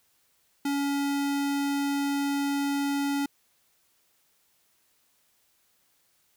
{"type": "tone", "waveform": "square", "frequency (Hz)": 281.7, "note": "C#4", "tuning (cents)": 28, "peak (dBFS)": -26, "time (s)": [0.65, 3.26], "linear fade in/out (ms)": 5, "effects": ["white hiss -68 dBFS RMS until 6.36 s"]}